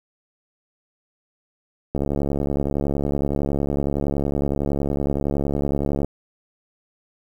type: click train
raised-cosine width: 2 ms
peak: -10 dBFS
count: 291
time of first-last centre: 1.95-6.046 s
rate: 70.8 Hz
effects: 8-bit